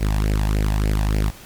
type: tone with flanger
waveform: sawtooth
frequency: 51.91 Hz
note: G#1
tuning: in tune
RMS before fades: -19 dBFS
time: 0-1.31 s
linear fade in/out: 20 ms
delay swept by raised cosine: 0.4 to 1.18 ms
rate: 3.4 Hz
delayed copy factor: +0.8
effects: pink hiss -42 dBFS RMS until 1.45 s + MP3 96 kbps